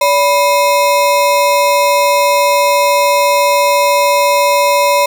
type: ring-modulated tone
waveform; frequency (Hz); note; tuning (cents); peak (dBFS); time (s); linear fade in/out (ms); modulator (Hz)
square; 780; G5; -9; -6; 0.01-5.06; 5; 207
effects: none